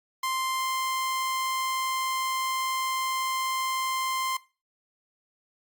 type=tone; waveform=sawtooth; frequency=1046.5 Hz; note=C6; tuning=in tune; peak=-23 dBFS; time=0.23-4.37 s; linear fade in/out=5 ms; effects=noise-tail reverb RT60 0.3 s tail -18 dB re dry + Opus 48 kbps